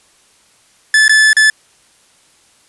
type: tone with dropouts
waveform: 45% pulse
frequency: 1737 Hz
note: A6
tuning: 23 cents flat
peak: -6 dBFS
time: 0.94-1.5 s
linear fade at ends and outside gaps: 2 ms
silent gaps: 1.081-1.094 / 1.331-1.367 s
effects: white hiss -51 dBFS RMS until 2.68 s + resampled to 24000 Hz